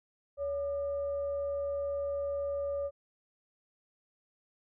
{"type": "tone with frequency modulation", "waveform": "sine", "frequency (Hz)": 564, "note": "C#5", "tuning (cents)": 30, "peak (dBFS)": -31, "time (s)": [0.37, 2.91], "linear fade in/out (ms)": 50, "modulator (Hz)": 639, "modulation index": 0.23, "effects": []}